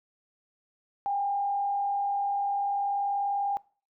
sine tone with frequency modulation, 803 Hz, G5, 41 cents sharp, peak -26 dBFS, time 1.06-3.57 s, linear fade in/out 0 ms, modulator 40.3 Hz, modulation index 0.39, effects noise-tail reverb RT60 0.4 s tail -22 dB re dry

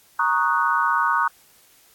sine chord, D# minor seventh, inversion second, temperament equal, 932.3 / 1108.7 / 1244.5 / 1480 Hz, A#5 / C#6 / D#6 / F#6, 0 / 0 / 0 / 0 cents, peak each -23 dBFS, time 0.19-1.28 s, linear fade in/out 5 ms, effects white hiss -55 dBFS RMS until 1.94 s + AAC 64 kbps

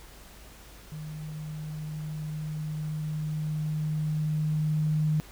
sine tone with level ramp, 153.8 Hz, D#3, 20 cents flat, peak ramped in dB -36 to -22 dBFS, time 0.92-5.2 s, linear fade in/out 0 ms, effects added 50 Hz sine -51 dBFS peak until 5.31 s + pink hiss -51 dBFS RMS until 5.31 s

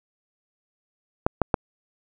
clicks, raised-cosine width 1 ms, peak -4 dBFS, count 3, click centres 1.265 / 1.417 / 1.542 s, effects none

